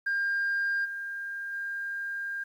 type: tone with level steps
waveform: sine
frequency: 1603 Hz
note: G6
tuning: 38 cents sharp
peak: -24 / -33 / -31 dBFS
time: 0.06-2.44 s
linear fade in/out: 10 ms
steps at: 0.84 / 1.52 s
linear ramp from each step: 20 ms
effects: tanh soft clip ceiling -23 dBFS + 10-bit

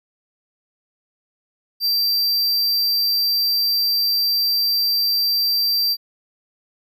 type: tone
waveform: square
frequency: 4699 Hz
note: D8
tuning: in tune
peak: -17 dBFS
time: 1.8-5.97 s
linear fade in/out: 50 ms
effects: none

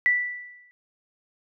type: tone with exponential decay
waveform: sine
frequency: 1968 Hz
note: B6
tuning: 7 cents flat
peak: -15 dBFS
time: 0.06-0.71 s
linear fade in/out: 0 ms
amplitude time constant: 140 ms
effects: none

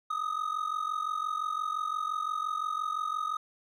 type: ring-modulated tone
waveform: triangle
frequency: 1247 Hz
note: D#6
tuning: 3 cents sharp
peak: -25 dBFS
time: 0.1-3.37 s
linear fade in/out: 5 ms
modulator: 22.9 Hz
effects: none

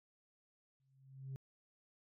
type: tone with exponential growth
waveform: sine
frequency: 134.1 Hz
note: C3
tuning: 43 cents sharp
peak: -38 dBFS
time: 0.8-1.36 s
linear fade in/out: 0 ms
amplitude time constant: 120 ms
effects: tanh soft clip ceiling -40 dBFS

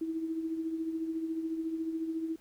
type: tone with tremolo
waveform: sine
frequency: 323.9 Hz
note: E4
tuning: 30 cents flat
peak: -29 dBFS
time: 0.01-2.36 s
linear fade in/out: 5 ms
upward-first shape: triangle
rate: 14 Hz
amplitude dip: 60%
effects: pink hiss -64 dBFS RMS until 2.4 s

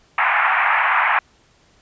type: band-pass noise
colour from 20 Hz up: pink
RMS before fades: -17 dBFS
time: 0.18-1.19 s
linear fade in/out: 2 ms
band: 790 to 2400 Hz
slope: 48 dB/octave
effects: pink hiss -56 dBFS RMS until 1.81 s + resampled to 16000 Hz

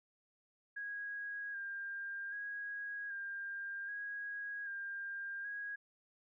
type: tone with vibrato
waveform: sine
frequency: 1624 Hz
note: G#6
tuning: 39 cents flat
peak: -40 dBFS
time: 0.76-5.76 s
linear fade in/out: 10 ms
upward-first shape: square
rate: 0.64 Hz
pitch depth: 26 cents each way
effects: none

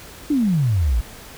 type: exponential sweep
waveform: sine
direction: down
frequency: 311.1 to 51.91 Hz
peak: -15 dBFS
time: 0.3-1.01 s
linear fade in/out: 5 ms
effects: pink hiss -40 dBFS RMS until 1.37 s

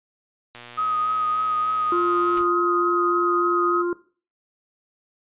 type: click train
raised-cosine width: 0.2 ms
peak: -22 dBFS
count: 221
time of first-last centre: 0.55-2.383 s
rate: 120 Hz
type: tone with vibrato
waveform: sine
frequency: 1256 Hz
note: D#6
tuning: 16 cents sharp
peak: -20 dBFS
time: 0.77-3.83 s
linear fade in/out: 20 ms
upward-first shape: sine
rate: 3.4 Hz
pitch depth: 19 cents each way
type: harmonic tone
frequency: 349.2 Hz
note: F4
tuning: in tune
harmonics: 1 / 3 / 4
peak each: -21 / -33 / -34 dBFS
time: 1.92-3.93 s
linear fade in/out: 2 ms
type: noise with exponential decay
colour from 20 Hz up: pink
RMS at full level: -34 dBFS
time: 2.37-2.57 s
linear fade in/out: 1 ms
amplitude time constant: 42 ms
effects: noise-tail reverb RT60 0.4 s tail -18 dB re dry + resampled to 8000 Hz

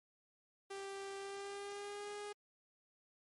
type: tone with pitch glide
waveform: sawtooth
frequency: 392.9 to 412.4 Hz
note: G4 to G#4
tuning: +4 to -12 cents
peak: -40 dBFS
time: 0.7-2.33 s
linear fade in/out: 10 ms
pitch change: +84 cents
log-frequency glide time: 1.16-2.14 s
effects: MP3 48 kbps

